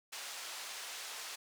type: band-pass noise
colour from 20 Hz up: white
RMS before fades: -45 dBFS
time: 0.12-1.36 s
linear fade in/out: 10 ms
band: 640 to 6800 Hz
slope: 12 dB/octave
effects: none